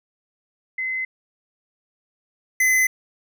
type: tone pair in turn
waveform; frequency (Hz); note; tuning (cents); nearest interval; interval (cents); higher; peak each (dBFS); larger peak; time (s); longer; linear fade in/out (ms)
sine / square; 2048 / 2034; C7 / C7; -38 / -50; unison; 12; first; -23 / -16; second; 0.78-1.05 / 2.6-2.87; neither; 5
effects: none